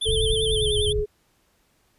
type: tone with vibrato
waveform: square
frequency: 3313 Hz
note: G#7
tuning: 5 cents flat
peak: -24 dBFS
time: 0.01-0.93 s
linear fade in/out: 10 ms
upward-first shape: sine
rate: 10 Hz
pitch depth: 130 cents each way
type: low-pass noise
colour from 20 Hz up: pink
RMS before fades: -27 dBFS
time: 0.04-1.05 s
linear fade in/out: 50 ms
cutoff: 140 Hz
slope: 48 dB/octave
type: tone with pitch glide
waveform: sine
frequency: 440 to 419.2 Hz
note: A4 to G#4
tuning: 0 to +16 cents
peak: -23 dBFS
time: 0.05-1.06 s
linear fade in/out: 20 ms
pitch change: -84 cents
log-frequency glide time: 0.49-0.72 s
effects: pink hiss -65 dBFS RMS until 1.98 s + resampled to 32000 Hz